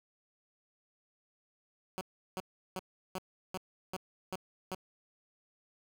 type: tone bursts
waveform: 10% pulse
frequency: 186.6 Hz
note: F#3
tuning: 15 cents sharp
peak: -28 dBFS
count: 8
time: 1.98-4.748 s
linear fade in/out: 0 ms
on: 31 ms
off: 360 ms
effects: none